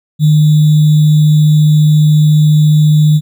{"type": "tone with sample-and-hold", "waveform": "sine", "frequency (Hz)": 152.4, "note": "D#3", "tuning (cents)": -36, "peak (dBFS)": -4, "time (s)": [0.19, 3.21], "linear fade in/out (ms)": 50, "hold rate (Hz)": 3675, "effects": []}